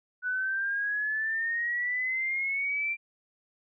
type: exponential sweep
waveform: sine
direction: up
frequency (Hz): 1480 to 2368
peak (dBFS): -27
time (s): 0.22-2.97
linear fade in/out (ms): 50
effects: none